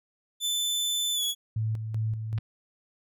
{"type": "tone with pitch glide", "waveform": "sawtooth", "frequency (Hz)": [3520, 3371], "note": ["A7", "G#7"], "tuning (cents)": [0, 25], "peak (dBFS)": -23, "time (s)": [0.4, 1.35], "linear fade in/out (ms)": 50, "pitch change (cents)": -75, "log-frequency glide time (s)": [1.14, 1.23]}
{"type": "tone with tremolo", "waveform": "sine", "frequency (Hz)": 110, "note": "A2", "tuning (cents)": 0, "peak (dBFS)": -25, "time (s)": [1.56, 2.39], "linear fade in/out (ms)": 5, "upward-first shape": "square", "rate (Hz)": 2.6, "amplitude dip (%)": 50}
{"type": "clicks", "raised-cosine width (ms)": 0.3, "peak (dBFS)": -28, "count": 2, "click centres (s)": [2.379, 2.383]}
{"effects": []}